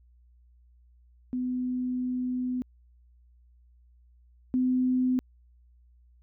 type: tone pair in turn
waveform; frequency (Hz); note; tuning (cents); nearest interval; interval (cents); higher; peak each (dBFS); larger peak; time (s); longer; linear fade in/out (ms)
sine; 251.6 / 254.4; B3 / C4; +32 / -48; unison; 20; second; -27 / -22; second; 1.33-2.62 / 4.54-5.19; first; 0
effects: added 60 Hz sine -56 dBFS peak until 6.22 s